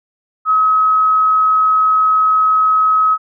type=tone; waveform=sine; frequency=1277 Hz; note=D#6; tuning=45 cents sharp; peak=-9 dBFS; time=0.45-3.18 s; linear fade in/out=50 ms; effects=none